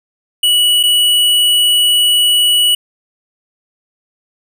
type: tone with dropouts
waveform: square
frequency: 2939 Hz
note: F#7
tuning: 12 cents flat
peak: -9 dBFS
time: 0.43-2.75 s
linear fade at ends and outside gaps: 5 ms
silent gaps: 0.83-0.835 s
effects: none